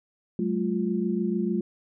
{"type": "tone cluster", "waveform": "sine", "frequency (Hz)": [188.5, 215.2, 350.9], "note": ["F#3", "A3", "F4"], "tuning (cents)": [32, -38, 8], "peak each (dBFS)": [-28, -27, -29], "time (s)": [0.39, 1.61], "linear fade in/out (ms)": 2, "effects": []}